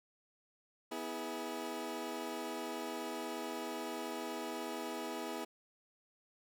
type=chord; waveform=20% pulse; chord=E major; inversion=second; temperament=equal with one note detuned; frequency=246.9 / 323.8 / 415.3 Hz; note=B3 / E4 / G#4; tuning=0 / -31 / 0 cents; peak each=-40 / -38 / -39 dBFS; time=0.91-5.45 s; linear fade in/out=10 ms; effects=none